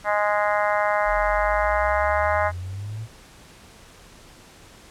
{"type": "harmonic tone", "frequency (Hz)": 207.7, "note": "G#3", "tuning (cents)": 0, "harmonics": [3, 4, 5, 6, 7, 8, 9, 10], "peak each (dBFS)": [-23, -25, -27, -29, -30, -31, -32, -33], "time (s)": [0.04, 2.52], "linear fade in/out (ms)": 50}
{"type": "exponential sweep", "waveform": "sine", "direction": "up", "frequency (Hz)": [42.04, 114.6], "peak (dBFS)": -29, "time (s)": [1.04, 3.08], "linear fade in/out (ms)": 50}
{"effects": ["pink hiss -48 dBFS RMS until 4.9 s", "low-pass 10000 Hz 12 dB/octave"]}